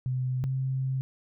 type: tone pair in turn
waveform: sine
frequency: 128.1 / 132.08 Hz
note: C3 / C3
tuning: -36 / +17 cents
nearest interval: minor second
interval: 53 cents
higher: second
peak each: -26 dBFS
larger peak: neither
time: 0.06-0.44 / 0.44-1.01 s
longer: second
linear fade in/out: 0 ms
effects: none